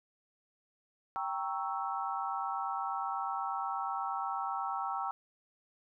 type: chord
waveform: sine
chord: G diminished seventh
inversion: none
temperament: equal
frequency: 784 / 932.3 / 1108.7 / 1318.5 Hz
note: G5 / Bb5 / Db6 / Fb6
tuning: 0 / 0 / 0 / 0 cents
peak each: -37 / -39 / -40 / -38 dBFS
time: 1.16-5.11 s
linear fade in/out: 0 ms
effects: none